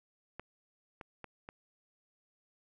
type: clicks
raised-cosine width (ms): 0.5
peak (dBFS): -27 / -30 / -29 / -30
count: 4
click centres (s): 0.396 / 1.012 / 1.243 / 1.489
effects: none